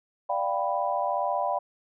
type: chord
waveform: sine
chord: G dominant seventh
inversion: second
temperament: equal with one note detuned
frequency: 587.3 / 702.1 / 784 / 987.8 Hz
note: D5 / F5 / G5 / B5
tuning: 0 / +9 / 0 / 0 cents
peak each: -30 dBFS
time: 0.29-1.59 s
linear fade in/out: 10 ms
effects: none